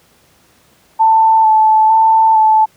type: tone with vibrato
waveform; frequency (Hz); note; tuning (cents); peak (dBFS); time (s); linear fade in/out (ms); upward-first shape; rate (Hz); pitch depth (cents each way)
sine; 880; A5; 0; -6; 0.99-2.66; 20; square; 1.1; 16
effects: pink hiss -51 dBFS RMS until 2.76 s + high-pass 80 Hz 12 dB/octave